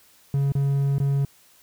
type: tone with dropouts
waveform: triangle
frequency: 139.2 Hz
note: C#3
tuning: 8 cents sharp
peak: -17 dBFS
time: 0.34-1.25 s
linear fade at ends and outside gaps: 2 ms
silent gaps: 0.521-0.552 / 0.983-1.001 s
effects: white hiss -56 dBFS RMS until 1.62 s